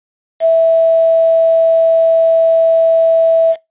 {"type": "tone with quantisation", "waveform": "sine", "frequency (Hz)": 656, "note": "E5", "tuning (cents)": -9, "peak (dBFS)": -6, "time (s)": [0.4, 3.56], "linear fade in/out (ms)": 50, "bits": 5, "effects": ["noise-tail reverb RT60 0.2 s tail -22 dB re dry", "resampled to 8000 Hz"]}